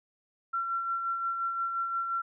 sine tone with tremolo, 1360 Hz, F6, 46 cents flat, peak -27 dBFS, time 0.53-2.22 s, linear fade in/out 10 ms, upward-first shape sine, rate 5.7 Hz, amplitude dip 40%, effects none

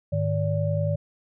sine tone cluster, 102.6 / 153.1 / 576 Hz, G#2 / D#3 / D5, -21 / -28 / -34 cents, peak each -25 / -26 / -28 dBFS, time 0.12-0.96 s, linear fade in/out 10 ms, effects none

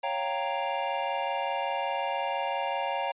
square chord, G half-diminished seventh, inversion second, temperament equal, 554.4 / 698.5 / 784 / 932.3 Hz, Db5 / F5 / G5 / Bb5, 0 / 0 / 0 / 0 cents, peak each -35 / -36 / -34 / -33 dBFS, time 0.03-3.12 s, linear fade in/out 10 ms, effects resampled to 8000 Hz

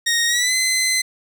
15% pulse tone with pitch glide, 1864.7 to 2045 Hz, A#6 to C7, 0 to -40 cents, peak -10 dBFS, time 0.06-1.02 s, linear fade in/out 10 ms, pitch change +160 cents, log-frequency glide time 0.27-0.54 s, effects none

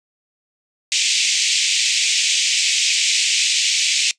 pink band-pass noise, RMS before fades -18 dBFS, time 0.92-4.11 s, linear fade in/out 0 ms, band 2300 to 8000 Hz, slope 48 dB/octave, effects noise-tail reverb RT60 0.1 s tail -20 dB re dry + resampled to 22050 Hz

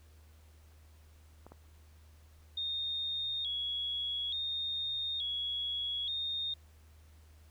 clicks, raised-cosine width 1 ms, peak -36 dBFS, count 2, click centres 1.466 / 1.52 s
sine tone with vibrato, 3506 Hz, A7, 7 cents flat, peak -33 dBFS, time 2.57-6.54 s, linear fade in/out 5 ms, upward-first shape square, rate 0.57 Hz, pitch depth 82 cents each way
effects added 77 Hz sine -56 dBFS peak until 7.5 s + pink hiss -67 dBFS RMS until 7.5 s

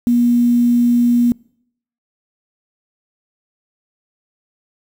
sine tone with quantisation, 240 Hz, B3, 49 cents flat, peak -10 dBFS, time 0.07-1.32 s, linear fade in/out 0 ms, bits 6, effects noise-tail reverb RT60 0.7 s tail -26 dB re dry

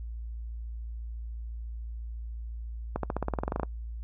accelerating click train, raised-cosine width 1 ms, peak -15 dBFS, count 14, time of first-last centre 2.96-3.632 s, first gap 73 ms, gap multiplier 0.94, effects noise-tail reverb RT60 0.1 s tail -24 dB re dry + added 57 Hz sine -35 dBFS peak until 4.03 s

